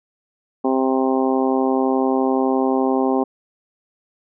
harmonic tone, 131.7 Hz, C3, 12 cents sharp, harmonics 2 / 3 / 4 / 5 / 6 / 7 / 8, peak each -19 / -21 / -25 / -28 / -24 / -30 / -30 dBFS, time 0.64-3.24 s, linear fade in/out 10 ms, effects none

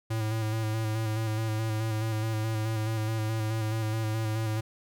square tone with vibrato, 110 Hz, A2, in tune, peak -28 dBFS, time 0.1-4.61 s, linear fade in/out 10 ms, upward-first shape square, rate 4.7 Hz, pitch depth 26 cents each way, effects none

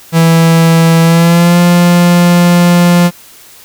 45% pulse tone with pitch glide, 164.81 to 174.61 Hz, E3 to F3, 0 to 0 cents, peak -4 dBFS, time 0.12-3.11 s, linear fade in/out 50 ms, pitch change +100 cents, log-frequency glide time 1.02-1.59 s, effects white hiss -37 dBFS RMS until 3.64 s

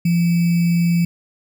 sine tone with sample-and-hold, 171.2 Hz, F3, 34 cents flat, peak -13 dBFS, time 0.05-1.05 s, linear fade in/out 5 ms, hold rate 2450 Hz, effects none

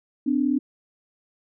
sine tone pair together, 255.1 / 293.7 Hz, C4 / D4, -44 / 0 cents, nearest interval major second, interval 244 cents, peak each -22 dBFS, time 0.26-0.59 s, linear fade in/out 10 ms, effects none

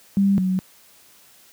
sine tone pair in turn, 197.4 / 186.32 Hz, G3 / F#3, +12 / +12 cents, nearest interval minor second, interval 100 cents, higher first, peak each -14 / -18 dBFS, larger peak first, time 0.17-0.38 / 0.38-0.59 s, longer neither, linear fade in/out 0 ms, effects white hiss -52 dBFS RMS until 1.52 s + high-pass 80 Hz 12 dB/octave

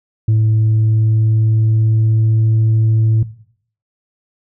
sine tone with pitch glide, 109.6 to 110.81 Hz, A2 to A2, -6 to +13 cents, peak -7 dBFS, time 0.28-3.23 s, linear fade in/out 5 ms, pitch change +19 cents, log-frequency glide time 0.64-2.5 s, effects noise-tail reverb RT60 0.6 s tail -18 dB re dry + tanh soft clip ceiling -8 dBFS

